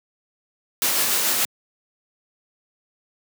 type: noise with tremolo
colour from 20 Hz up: white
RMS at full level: -20 dBFS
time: 0.82-1.45 s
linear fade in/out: 0 ms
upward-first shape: sine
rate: 6.9 Hz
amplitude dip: 25%
effects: high-pass 200 Hz 12 dB/octave